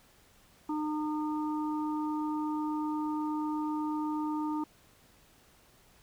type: harmonic tone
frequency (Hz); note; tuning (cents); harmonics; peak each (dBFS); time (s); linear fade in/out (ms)
304.7; D#4; -36; 1 / 3 / 4; -31 / -37 / -43; 0.69-4.64; 5
effects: pink hiss -62 dBFS RMS until 6.02 s